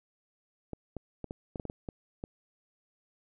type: clicks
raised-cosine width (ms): 2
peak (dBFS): -24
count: 10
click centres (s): 0.733 / 0.967 / 1.243 / 1.309 / 1.558 / 1.598 / 1.653 / 1.699 / 1.888 / 2.239
effects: none